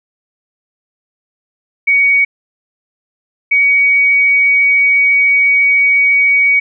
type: tone pair in turn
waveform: sine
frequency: 2245 / 2253 Hz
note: C#7 / C#7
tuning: +21 / +28 cents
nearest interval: unison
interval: 7 cents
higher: second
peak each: -7 dBFS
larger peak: neither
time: 1.87-2.25 / 3.51-6.6 s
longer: second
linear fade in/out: 10 ms
effects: none